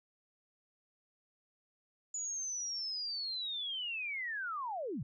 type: linear sweep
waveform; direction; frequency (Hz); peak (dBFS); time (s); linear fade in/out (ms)
sine; down; 6950 to 100; -36; 2.14-5.03; 5
effects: none